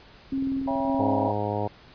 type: tone with tremolo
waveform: sine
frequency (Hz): 270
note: C#4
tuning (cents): -45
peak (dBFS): -24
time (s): 0.32-1.28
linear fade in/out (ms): 5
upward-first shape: square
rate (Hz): 1.8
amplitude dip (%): 30
type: click train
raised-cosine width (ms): 3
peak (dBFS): -27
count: 15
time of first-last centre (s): 0.33-0.994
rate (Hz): 21.1
type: chord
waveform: sine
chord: C# diminished seventh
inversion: none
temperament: just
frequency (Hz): 554.4 / 665.2 / 798.3 / 957.9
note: C#5 / E5 / G5 / Bb5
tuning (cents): 0 / +16 / +31 / +47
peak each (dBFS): -31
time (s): 0.67-1.32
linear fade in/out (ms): 10
type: harmonic tone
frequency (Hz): 103.83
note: G#2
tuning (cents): 0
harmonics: 1 / 2 / 3 / 4 / 5 / 6 / 7 / 8 / 9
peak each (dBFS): -31 / -35 / -35 / -33 / -33 / -35 / -33 / -36 / -35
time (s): 0.99-1.68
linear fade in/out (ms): 10
effects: pink hiss -51 dBFS RMS until 1.94 s + resampled to 11025 Hz